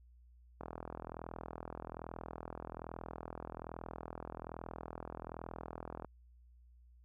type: click train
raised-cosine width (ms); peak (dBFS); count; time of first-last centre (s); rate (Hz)
1; -29; 225; 0.61-6.047; 41.2
effects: added 60 Hz sine -59 dBFS peak until 7.04 s